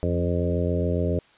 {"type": "harmonic tone with a mistuned harmonic", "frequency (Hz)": 87.31, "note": "F2", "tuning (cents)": 0, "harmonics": [1, 2, 3, 4, 5, 6, 7], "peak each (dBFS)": [-25, -28, -31, -32, -30, -31, -32], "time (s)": [0.03, 1.19], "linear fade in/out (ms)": 0, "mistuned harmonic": 2, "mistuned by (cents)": -32, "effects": ["white hiss -56 dBFS RMS until 1.37 s", "resampled to 8000 Hz"]}